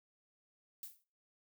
violet noise with exponential decay, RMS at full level -43 dBFS, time 0.83-1.04 s, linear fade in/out 1 ms, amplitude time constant 44 ms, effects noise-tail reverb RT60 0.4 s tail -23 dB re dry

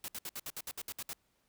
white noise bursts, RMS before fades -41 dBFS, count 11, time 0.04-1.132 s, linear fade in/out 2 ms, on 42 ms, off 63 ms, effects pink hiss -75 dBFS RMS until 1.48 s

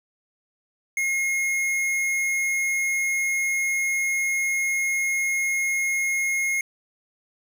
sine tone with hard clipping, 2152 Hz, C7, 48 cents sharp, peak -23 dBFS, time 0.97-6.61 s, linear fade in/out 2 ms, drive 14 dB, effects none

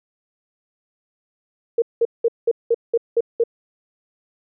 sine tone bursts, 464.6 Hz, A#4, 6 cents flat, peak -13 dBFS, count 8, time 1.78-3.438 s, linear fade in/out 5 ms, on 41 ms, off 190 ms, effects none

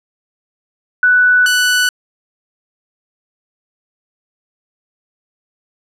sine / sawtooth tone pair in turn, 1486 / 1486 Hz, F#6 / F#6, +7 / +7 cents, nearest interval unison, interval 0 cents, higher neither, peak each -7 dBFS, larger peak neither, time 1.03-1.46 / 1.46-1.89 s, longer neither, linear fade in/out 2 ms, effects low-pass 12000 Hz 12 dB/octave

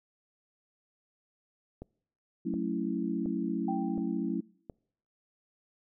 click train, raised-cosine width 2 ms, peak -28 dBFS, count 5, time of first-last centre 1.82-4.698 s, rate 1.39 Hz
sine chord, F# minor seventh, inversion none, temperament equal, 185 / 220 / 277.2 / 329.6 Hz, F#3 / A3 / C#4 / E4, 0 / 0 / 0 / 0 cents, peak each -35 dBFS, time 2.45-4.41 s, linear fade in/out 10 ms
sine tone with exponential decay, 784 Hz, G5, in tune, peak -31 dBFS, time 3.68-4.37 s, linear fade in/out 5 ms, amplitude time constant 150 ms
effects noise-tail reverb RT60 0.7 s tail -26 dB re dry

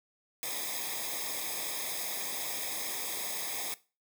white noise with comb filter, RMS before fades -36 dBFS, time 0.43-3.74 s, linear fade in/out 0 ms, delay 0.69 ms, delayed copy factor -0.9, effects noise-tail reverb RT60 0.3 s tail -18 dB re dry

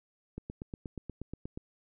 click train, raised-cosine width 3 ms, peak -26 dBFS, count 11, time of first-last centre 0.38-1.575 s, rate 8.37 Hz, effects none

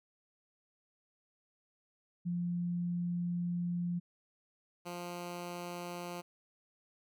sine / 10% pulse tone pair in turn, 174.61 / 175.3 Hz, F3 / F3, 0 / +7 cents, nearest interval unison, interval 7 cents, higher second, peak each -32 / -32 dBFS, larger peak neither, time 2.25-4 / 4.85-6.22 s, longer first, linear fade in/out 20 ms, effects none

